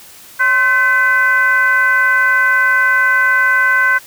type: tone with frequency modulation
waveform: sine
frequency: 1530 Hz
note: G6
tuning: 42 cents flat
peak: -9 dBFS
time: 0.39-3.99 s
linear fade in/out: 20 ms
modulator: 484 Hz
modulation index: 0.74
effects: white hiss -39 dBFS RMS until 4.06 s